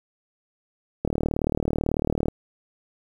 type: click train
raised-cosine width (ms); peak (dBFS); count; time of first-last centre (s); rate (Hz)
2; -10; 48; 1.05-2.284; 38.1
effects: 8-bit